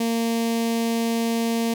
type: tone with notch filter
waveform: sawtooth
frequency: 230 Hz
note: A#3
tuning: 23 cents flat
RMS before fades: -23 dBFS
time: 0-1.74 s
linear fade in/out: 5 ms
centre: 1400 Hz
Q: 1.2
effects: none